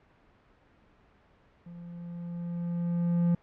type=tone with level ramp; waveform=triangle; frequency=172.3 Hz; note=F3; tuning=23 cents flat; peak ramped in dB=-41 to -19 dBFS; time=1.66-3.35 s; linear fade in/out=5 ms; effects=pink hiss -62 dBFS RMS until 3.42 s + low-pass 2000 Hz 12 dB/octave